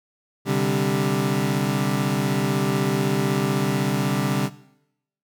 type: chord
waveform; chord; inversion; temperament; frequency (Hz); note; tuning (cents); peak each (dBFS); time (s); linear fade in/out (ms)
25% pulse; C suspended second; none; equal; 130.81 / 146.83 / 196; C3 / D3 / G3; 0 / 0 / 0; -21; 0.45-4.5; 50
effects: noise-tail reverb RT60 0.8 s tail -18 dB re dry